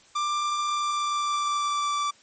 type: tone with pitch glide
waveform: 45% pulse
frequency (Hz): 1184 to 1165.7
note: D6 to D6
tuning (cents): +14 to -13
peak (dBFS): -24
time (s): 0.15-2.11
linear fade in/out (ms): 10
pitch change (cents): -27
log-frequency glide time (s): 0.7-1.99
effects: white hiss -56 dBFS RMS until 2.22 s + MP3 32 kbps